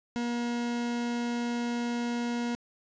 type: tone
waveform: 40% pulse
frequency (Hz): 238.5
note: A#3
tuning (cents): +40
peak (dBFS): -28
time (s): 0.16-2.55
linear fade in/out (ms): 0
effects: resampled to 16000 Hz + 10-bit